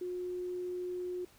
sine tone, 360 Hz, F#4, 47 cents flat, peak -35 dBFS, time 0.01-1.25 s, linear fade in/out 5 ms, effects pink hiss -62 dBFS RMS until 1.38 s

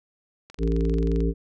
click train, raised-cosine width 0.2 ms, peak -26 dBFS, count 17, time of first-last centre 0.5-1.205 s, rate 22.7 Hz
harmonic tone, 56.2 Hz, A1, 37 cents sharp, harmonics 1 / 3 / 5 / 7 / 8, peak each -22 / -27 / -29 / -30 / -31 dBFS, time 0.58-1.34 s, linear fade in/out 50 ms
effects none

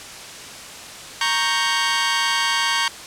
15% pulse chord, G diminished, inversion first, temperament equal, 932.3 / 1108.7 / 1568 Hz, Bb5 / Db6 / G6, 0 / 0 / 0 cents, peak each -16 dBFS, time 1.21-2.88 s, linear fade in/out 2 ms, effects white hiss -36 dBFS RMS until 3.06 s + low-pass 8000 Hz 12 dB/octave

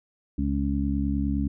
harmonic tone, 69.8 Hz, C#2, 13 cents sharp, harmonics 1 / 2 / 3 / 4, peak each -27 / -33 / -28 / -28 dBFS, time 0.38-1.48 s, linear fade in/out 5 ms, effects none

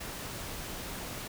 pink noise, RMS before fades -40 dBFS, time 0-1.28 s, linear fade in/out 10 ms, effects none

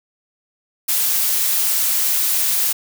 blue noise, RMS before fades -18 dBFS, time 0.88-2.73 s, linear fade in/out 10 ms, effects none

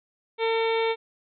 harmonic tone, 452.3 Hz, A4, 48 cents sharp, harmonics 1 / 2 / 3 / 4 / 5 / 6 / 7 / 8 / 9, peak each -23 / -29 / -38 / -40 / -32 / -41 / -42 / -36 / -47 dBFS, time 0.38-0.96 s, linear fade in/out 50 ms, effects none

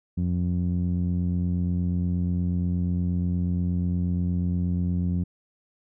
sawtooth tone with low-pass filter, 88.4 Hz, F2, 22 cents sharp, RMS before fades -25 dBFS, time 0.17-5.24 s, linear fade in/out 10 ms, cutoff 200 Hz, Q 2.6, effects none

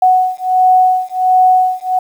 sine beating tone pair, 740 / 741.4 Hz, F#5 / F#5, 0 / +3 cents, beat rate 1.4 Hz, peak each -11 dBFS, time 0.02-1.99 s, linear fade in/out 5 ms, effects 7-bit

